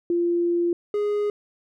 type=tone pair in turn; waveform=sine / triangle; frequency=345.2 / 414.4 Hz; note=F4 / G#4; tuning=-20 / -4 cents; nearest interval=minor third; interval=316 cents; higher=second; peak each=-19 dBFS; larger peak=neither; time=0.1-0.73 / 0.94-1.3 s; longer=first; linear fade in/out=2 ms; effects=none